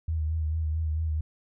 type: tone with vibrato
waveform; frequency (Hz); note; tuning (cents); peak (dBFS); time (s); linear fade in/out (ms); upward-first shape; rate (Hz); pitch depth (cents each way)
sine; 78.9; D#2; +25; -25; 0.08-1.21; 5; sine; 4.5; 43
effects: none